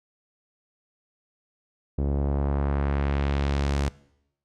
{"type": "tone with low-pass filter sweep", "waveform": "sawtooth", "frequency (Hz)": 70.3, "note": "C#2", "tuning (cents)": 25, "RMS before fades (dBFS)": -25, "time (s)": [1.98, 3.89], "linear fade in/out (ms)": 5, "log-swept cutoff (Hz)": [440, 8100], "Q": 0.95, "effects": ["noise-tail reverb RT60 0.8 s tail -21 dB re dry"]}